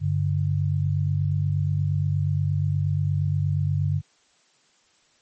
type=tone pair together; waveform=sine; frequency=97.2 / 145.64 Hz; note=G2 / D3; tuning=-14 / -14 cents; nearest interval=perfect fifth; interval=700 cents; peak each=-23 dBFS; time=0-4.02 s; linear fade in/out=50 ms; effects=white hiss -62 dBFS RMS until 5.21 s + MP3 32 kbps